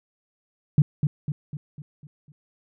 sine tone with echo, 146.83 Hz, D3, in tune, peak -11 dBFS, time 0.78-0.82 s, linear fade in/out 2 ms, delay 250 ms, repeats 6, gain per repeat -6 dB, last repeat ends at 2.32 s, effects none

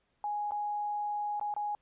sine tone with dropouts, 830.6 Hz, G#5, in tune, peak -31 dBFS, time 0.24-1.75 s, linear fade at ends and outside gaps 1 ms, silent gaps 0.509-0.519 / 1.397-1.412 / 1.54-1.564 s, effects pink hiss -75 dBFS RMS until 1.81 s + resampled to 8000 Hz

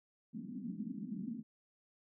pink band-pass noise, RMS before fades -43 dBFS, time 0.33-1.43 s, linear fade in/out 20 ms, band 190 to 250 Hz, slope 48 dB/octave, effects none

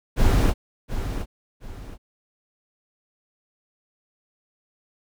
brown noise with echo, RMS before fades -17 dBFS, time 0.16-0.54 s, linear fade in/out 50 ms, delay 720 ms, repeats 2, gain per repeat -10 dB, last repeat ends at 1.98 s, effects none

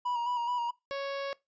triangle tone with vibrato, 963 Hz, B5, 44 cents flat, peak -27 dBFS, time 0.05-0.71 s, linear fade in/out 10 ms, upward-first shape square, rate 4.7 Hz, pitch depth 33 cents each way
harmonic tone, 554.4 Hz, C#5, in tune, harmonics 1 / 2 / 3 / 4 / 5 / 6 / 7 / 8 / 9 / 10, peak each -34 / -40 / -44 / -46 / -48 / -50 / -51 / -52 / -53 / -54 dBFS, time 0.91-1.33 s, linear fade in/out 0 ms
effects noise-tail reverb RT60 0.2 s tail -22 dB re dry + resampled to 16000 Hz

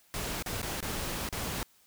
pink noise with dropouts, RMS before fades -35 dBFS, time 0.14-1.63 s, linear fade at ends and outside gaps 0 ms, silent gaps 0.425-0.461 / 0.616-0.629 / 0.805-0.827 / 1.289-1.327 s, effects white hiss -64 dBFS RMS until 1.86 s

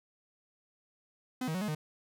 45% pulse tone with pitch steps, 254.3 / 158.7 / 185.1 / 211.4 / 153.1 Hz, C4 / D#3 / F#3 / G#3 / D#3, -49 / +35 / +1 / +31 / -28 cents, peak -32 dBFS, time 1.41-1.75 s, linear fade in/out 5 ms, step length 68 ms, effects none

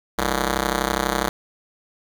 5% pulse ring-modulated tone, 131.6 Hz, C3, 10 cents sharp, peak -6 dBFS, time 0.18-1.29 s, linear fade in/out 5 ms, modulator 81.9 Hz, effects none

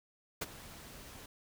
pink noise with ADSR envelope, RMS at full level -34 dBFS, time 0.41-1.26 s, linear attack 11 ms, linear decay 28 ms, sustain -17 dB, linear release 4 ms, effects none

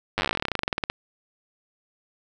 slowing click train, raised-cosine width 0.3 ms, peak -8 dBFS, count 27, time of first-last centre 0.18-0.9 s, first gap 9 ms, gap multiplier 1.08, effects none

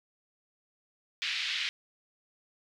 pink band-pass noise, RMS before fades -33 dBFS, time 1.22-1.69 s, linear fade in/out 0 ms, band 2100 to 4200 Hz, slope 24 dB/octave, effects none

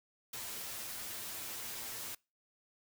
white noise with comb filter, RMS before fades -43 dBFS, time 0.33-2.15 s, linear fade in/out 5 ms, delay 8.9 ms, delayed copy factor +0.7, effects noise-tail reverb RT60 0.3 s tail -26 dB re dry

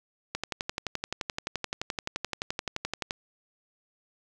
click train, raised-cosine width 0.2 ms, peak -13 dBFS, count 33, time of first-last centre 0.35-3.109 s, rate 11.6 Hz, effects none

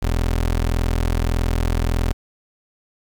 25% pulse tone, 41.69 Hz, E1, 20 cents sharp, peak -14 dBFS, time 0.02-2.13 s, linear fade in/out 10 ms, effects 8-bit

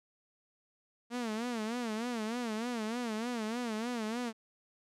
sawtooth tone with vibrato, 230 Hz, A#3, 23 cents flat, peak -30 dBFS, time 1.1-4.33 s, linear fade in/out 50 ms, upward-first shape sine, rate 3.3 Hz, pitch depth 130 cents each way, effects low-pass 9000 Hz 12 dB/octave

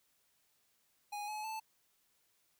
square tone with pitch steps, 827 / 852.2 / 878.2 Hz, G#5 / G#5 / A5, -8 / +44 / -4 cents, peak -40 dBFS, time 1.12-1.6 s, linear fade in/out 10 ms, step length 160 ms, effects white hiss -75 dBFS RMS until 2.59 s

